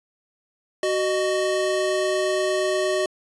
square tone pair together, 374.1 / 614 Hz, F#4 / D#5, +19 / -23 cents, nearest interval major sixth, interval 858 cents, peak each -24 dBFS, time 0.83-3.06 s, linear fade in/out 2 ms, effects resampled to 22050 Hz

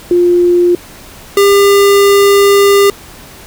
sine / square tone pair in turn, 351.8 / 400.7 Hz, F4 / G4, +13 / +38 cents, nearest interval major second, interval 225 cents, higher second, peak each -5 dBFS, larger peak neither, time 0.11-0.75 / 1.37-2.9 s, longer second, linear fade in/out 2 ms, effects pink hiss -34 dBFS RMS until 3.46 s

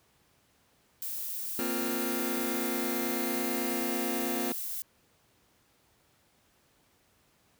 violet noise, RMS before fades -36 dBFS, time 1.02-4.82 s, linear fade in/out 0 ms
sawtooth chord, Bb suspended second, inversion none, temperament just, 233.1 / 262.2 / 349.6 Hz, Bb3 / C4 / F4, 0 / +4 / +2 cents, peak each -31 dBFS, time 1.59-4.52 s, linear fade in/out 0 ms
effects pink hiss -67 dBFS RMS until 7.59 s + high-pass 60 Hz 12 dB/octave

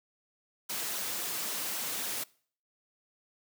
white noise with flanger, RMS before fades -35 dBFS, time 0.69-2.24 s, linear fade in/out 10 ms, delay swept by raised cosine 0.41 to 5.21 ms, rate 3.7 Hz, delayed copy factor -0.5, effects noise-tail reverb RT60 0.5 s tail -23 dB re dry + high-pass 150 Hz 12 dB/octave

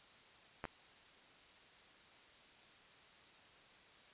clicks, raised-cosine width 0.5 ms, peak -27 dBFS, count 2, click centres 0.641 / 0.653 s, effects white hiss -62 dBFS RMS until 4.13 s + resampled to 8000 Hz

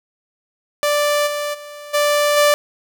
sawtooth tone with level steps, 587.3 Hz, D5, in tune, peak -11 / -17 / -29 / -10 / -7 dBFS, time 0.83-2.54 s, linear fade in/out 0 ms, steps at 1.26 / 1.53 / 1.93 / 2.36 s, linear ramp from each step 20 ms, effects none

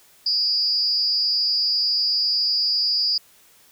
sine tone with amplitude modulation, 4881 Hz, D#8, 34 cents flat, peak -14 dBFS, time 0.26-3.18 s, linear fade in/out 5 ms, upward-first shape sine, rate 252 Hz, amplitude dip 95%, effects white hiss -54 dBFS RMS until 3.71 s

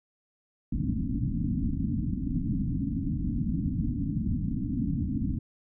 white low-pass noise, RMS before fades -29 dBFS, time 0.72-5.39 s, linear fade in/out 5 ms, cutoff 290 Hz, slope 96 dB/octave, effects none

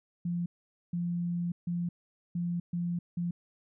sine tone bursts at uneven times, 173.4 Hz, F3, 12 cents flat, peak -29 dBFS, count 6, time 0.25-0.46 / 0.93-1.52 / 1.67-1.89 / 2.35-2.6 / 2.73-2.99 / 3.17-3.31 s, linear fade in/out 5 ms, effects none

